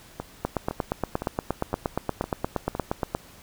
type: two click trains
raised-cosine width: 1 ms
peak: -16 / -10 dBFS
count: 6 / 24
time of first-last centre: 0.2-2.751 / 0.45-3.15 s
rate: 1.96 / 8.52 Hz
effects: pink hiss -50 dBFS RMS until 3.42 s